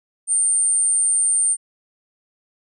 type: tone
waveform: sine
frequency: 8910 Hz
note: C#9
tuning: 8 cents sharp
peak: -15 dBFS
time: 0.27-1.57 s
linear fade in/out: 50 ms
effects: none